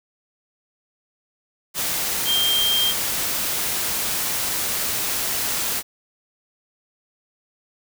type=tone in noise; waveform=sine; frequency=3184 Hz; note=G7; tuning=26 cents sharp; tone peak=-18 dBFS; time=2.25-2.94 s; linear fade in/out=50 ms; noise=white; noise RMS=-24 dBFS; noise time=1.74-5.83 s; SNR=+3 dB; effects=none